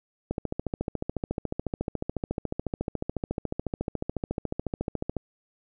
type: click train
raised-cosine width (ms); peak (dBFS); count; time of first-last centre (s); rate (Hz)
2; -15; 69; 0.31-5.167; 14
effects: none